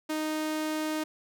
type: tone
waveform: sawtooth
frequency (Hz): 310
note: D#4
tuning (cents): -6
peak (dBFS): -25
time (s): 0.09-1.04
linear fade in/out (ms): 10
effects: none